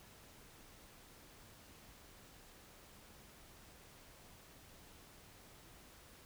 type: silence
effects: pink hiss -60 dBFS RMS until 6.25 s